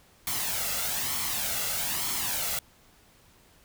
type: noise with flanger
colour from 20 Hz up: white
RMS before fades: -30 dBFS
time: 0.27-2.59 s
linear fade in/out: 2 ms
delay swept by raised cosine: 0.92 to 1.49 ms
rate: 1.1 Hz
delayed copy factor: +0.55
effects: pink hiss -59 dBFS RMS until 3.64 s